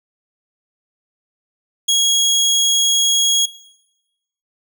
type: tone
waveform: 25% pulse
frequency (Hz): 3310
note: G#7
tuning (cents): -6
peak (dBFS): -9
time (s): 1.88-3.46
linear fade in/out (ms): 10
effects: noise-tail reverb RT60 1.0 s tail -21 dB re dry